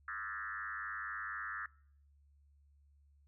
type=tone with frequency modulation; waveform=sine; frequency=1524 Hz; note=G6; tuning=49 cents flat; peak=-39 dBFS; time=0.08-1.66 s; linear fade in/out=2 ms; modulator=104 Hz; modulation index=3; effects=noise-tail reverb RT60 0.6 s tail -23 dB re dry + added 71 Hz sine -64 dBFS peak until 3.27 s